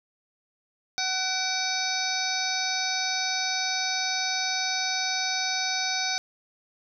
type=harmonic tone with a mistuned harmonic; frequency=750 Hz; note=F#5; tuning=23 cents sharp; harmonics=1 / 2 / 3 / 5 / 6 / 7 / 8; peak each=-33 / -33 / -33 / -33 / -33 / -33 / -33 dBFS; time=0.98-6.18 s; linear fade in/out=0 ms; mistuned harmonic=3; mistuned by=+44 cents; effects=none